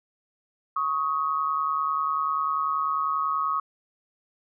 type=tone pair together; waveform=sine; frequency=1108.7 / 1258.9 Hz; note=C#6 / D#6; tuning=0 / +20 cents; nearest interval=major second; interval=220 cents; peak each=-26 dBFS; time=0.76-3.6 s; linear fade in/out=5 ms; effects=none